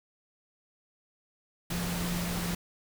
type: tone in noise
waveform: sine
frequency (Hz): 174.61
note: F3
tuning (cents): 0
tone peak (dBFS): -32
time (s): 1.7-2.55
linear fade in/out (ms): 5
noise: pink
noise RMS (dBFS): -35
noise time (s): 1.7-2.55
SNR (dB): 0
effects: none